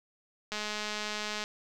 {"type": "click train", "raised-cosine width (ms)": 0.2, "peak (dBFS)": -18, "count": 195, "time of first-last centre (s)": [0.52, 1.439], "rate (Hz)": 211, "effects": []}